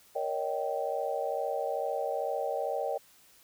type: chord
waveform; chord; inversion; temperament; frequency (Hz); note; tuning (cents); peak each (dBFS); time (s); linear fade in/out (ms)
sine; Eb dominant seventh; second; just; 466.7 / 560 / 622.3 / 777.8; Bb4 / Db5 / Eb5 / G5; +2 / +18 / 0 / -14; -36 / -34 / -35 / -35; 0.15-2.98; 10
effects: white hiss -60 dBFS RMS until 3.43 s